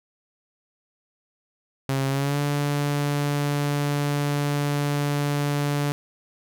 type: tone with pitch glide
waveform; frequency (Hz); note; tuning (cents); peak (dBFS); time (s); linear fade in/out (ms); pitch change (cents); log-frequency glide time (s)
sawtooth; 135.7 to 144.6; C#3 to D3; -36 to -27; -18; 1.89-5.92; 0; +109; 2.08-2.38
effects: none